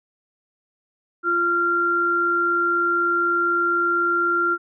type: tone pair together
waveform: sine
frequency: 345.5 / 1382 Hz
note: F4 / F6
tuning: -19 / -19 cents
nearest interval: 2 octaves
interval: 2400 cents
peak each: -25 / -18 dBFS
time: 1.23-4.58 s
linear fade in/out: 50 ms
effects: none